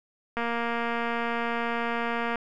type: click train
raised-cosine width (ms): 0.5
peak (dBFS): -15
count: 466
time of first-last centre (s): 0.37-2.357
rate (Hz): 234
effects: none